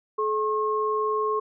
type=tone pair together; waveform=sine; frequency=429.1 / 1079.3 Hz; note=A4 / C#6; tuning=-43 / -47 cents; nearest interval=octave + major third; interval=1596 cents; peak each=-25 dBFS; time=0.18-1.4 s; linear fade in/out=10 ms; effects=none